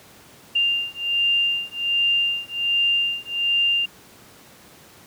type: beating tone pair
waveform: sine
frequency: 2794 / 2795.3 Hz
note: F7 / F7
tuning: 0 / +1 cents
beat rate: 1.3 Hz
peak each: -22 dBFS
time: 0.55-3.86 s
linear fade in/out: 10 ms
effects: pink hiss -48 dBFS RMS until 5.06 s + high-pass 100 Hz 12 dB/octave